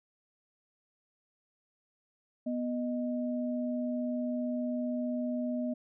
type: tone pair together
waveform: sine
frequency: 245.7 / 619 Hz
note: B3 / D#5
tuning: -9 / -9 cents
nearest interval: octave + major third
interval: 1600 cents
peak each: -31 / -37 dBFS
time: 2.46-5.74 s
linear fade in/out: 10 ms
effects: none